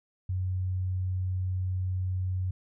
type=tone; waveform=sine; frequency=92.5 Hz; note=F#2; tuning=in tune; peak=-27 dBFS; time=0.29-2.51 s; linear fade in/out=5 ms; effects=none